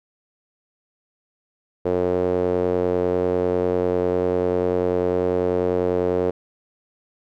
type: tone with band-pass filter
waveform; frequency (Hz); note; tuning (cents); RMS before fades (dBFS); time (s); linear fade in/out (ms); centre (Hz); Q
sawtooth; 90.1; F#2; -45; -21; 1.85-6.31; 10; 460; 3.5
effects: none